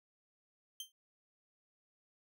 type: tone with exponential decay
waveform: sawtooth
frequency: 3136 Hz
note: G7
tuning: in tune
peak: -36 dBFS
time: 0.8-0.92 s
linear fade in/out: 2 ms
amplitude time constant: 25 ms
effects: none